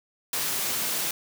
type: high-pass noise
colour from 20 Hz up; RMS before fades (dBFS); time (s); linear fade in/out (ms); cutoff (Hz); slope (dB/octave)
white; -28; 0.33-1.11; 2; 110; 24
effects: none